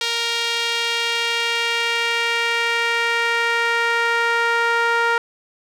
sawtooth tone with band-pass filter sweep, 466.2 Hz, A#4, in tune, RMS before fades -20 dBFS, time 0.01-5.18 s, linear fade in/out 2 ms, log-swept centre 3700 to 1400 Hz, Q 1.6, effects none

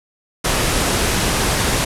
pink low-pass noise, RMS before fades -18 dBFS, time 0.44-1.85 s, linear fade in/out 10 ms, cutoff 12000 Hz, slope 48 dB/octave, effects none

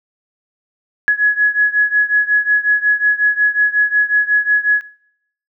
sine beating tone pair, 1682 / 1687.5 Hz, G#6 / G#6, +22 / +27 cents, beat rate 5.5 Hz, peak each -13 / -15 dBFS, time 1.08-4.81 s, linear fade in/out 0 ms, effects noise-tail reverb RT60 0.7 s tail -21 dB re dry

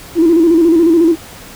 sine tone with vibrato, 332.1 Hz, E4, 13 cents sharp, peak -5 dBFS, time 0.15-1.16 s, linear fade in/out 50 ms, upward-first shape square, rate 14 Hz, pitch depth 64 cents each way, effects tanh soft clip ceiling -1 dBFS + pink hiss -34 dBFS RMS until 1.55 s

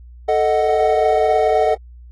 triangle chord, D# diminished, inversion second, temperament equal, 440 / 622.3 / 740 Hz, A4 / D#5 / F#5, 0 / 0 / 0 cents, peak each -16 dBFS, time 0.28-1.75 s, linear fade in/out 10 ms, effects added 60 Hz sine -37 dBFS peak until 2.11 s + AAC 32 kbps

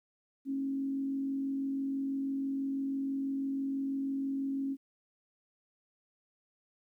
sine tone with frequency modulation, 272.5 Hz, C#4, 29 cents flat, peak -31 dBFS, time 0.45-4.77 s, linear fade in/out 50 ms, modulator 46.1 Hz, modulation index 0.26, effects 12-bit

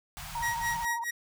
pink band-stop noise, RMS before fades -41 dBFS, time 0.17-0.85 s, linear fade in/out 0 ms, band 190 to 660 Hz, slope 96 dB/octave
sine tone with vibrato, 932.3 Hz, A#5, in tune, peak -31 dBFS, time 0.35-1.04 s, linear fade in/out 2 ms, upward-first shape sine, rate 18 Hz, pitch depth 36 cents each way
45% pulse tone with tremolo, 1900 Hz, A#6, 33 cents sharp, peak -28 dBFS, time 0.42-1.11 s, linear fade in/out 10 ms, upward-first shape sine, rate 4.7 Hz, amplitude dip 100%
effects none

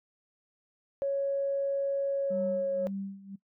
sine tone with pitch glide, 554.4 to 549.3 Hz, C#5 to C#5, 0 to -16 cents, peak -26 dBFS, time 1.02-2.87 s, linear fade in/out 0 ms, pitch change -16 cents, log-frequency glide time 2.08-2.67 s
sine tone with tremolo, 196 Hz, G3, in tune, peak -32 dBFS, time 2.3-3.36 s, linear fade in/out 10 ms, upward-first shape sine, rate 1.9 Hz, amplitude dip 85%
effects noise-tail reverb RT60 0.1 s tail -19 dB re dry + tanh soft clip ceiling -19 dBFS

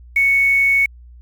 sine tone with quantisation, 2217 Hz, C#7, in tune, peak -11 dBFS, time 0.16-0.86 s, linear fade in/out 5 ms, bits 6, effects added 60 Hz sine -38 dBFS peak until 1.21 s + MP3 96 kbps

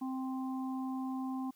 harmonic tone, 261.6 Hz, C4, in tune, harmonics 1 / 3 / 4, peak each -35 / -45 / -47 dBFS, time 0.01-1.51 s, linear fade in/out 10 ms, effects white hiss -69 dBFS RMS until 1.55 s

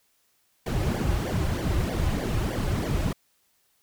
brown noise with flanger, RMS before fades -26 dBFS, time 0.66-3.13 s, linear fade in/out 5 ms, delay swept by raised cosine 0.75 to 4.45 ms, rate 3.2 Hz, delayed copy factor -0.95, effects white hiss -68 dBFS RMS until 3.82 s

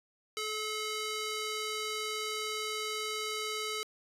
square tone with band-pass filter, 430.5 Hz, A4, 38 cents flat, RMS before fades -36 dBFS, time 0.37-3.83 s, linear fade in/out 0 ms, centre 4200 Hz, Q 0.61, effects resampled to 32000 Hz + 10-bit

